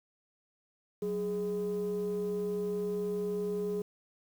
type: tone pair together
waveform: sine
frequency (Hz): 185 / 415.3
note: F#3 / G#4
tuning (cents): 0 / 0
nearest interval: octave + major second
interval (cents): 1400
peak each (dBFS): -35 / -30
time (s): 1.02-3.82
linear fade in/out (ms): 5
effects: tanh soft clip ceiling -27 dBFS + 9-bit